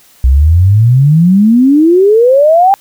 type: exponential sweep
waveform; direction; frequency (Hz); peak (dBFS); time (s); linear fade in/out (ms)
sine; up; 61.74 to 806; -3; 0.24-2.74; 0
effects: white hiss -44 dBFS RMS until 2.8 s